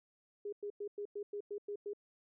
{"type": "tone bursts", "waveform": "sine", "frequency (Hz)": 410.1, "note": "G#4", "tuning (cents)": -22, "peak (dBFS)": -38, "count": 9, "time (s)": [0.45, 1.934], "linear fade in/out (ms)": 5, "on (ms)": 76, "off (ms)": 100, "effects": []}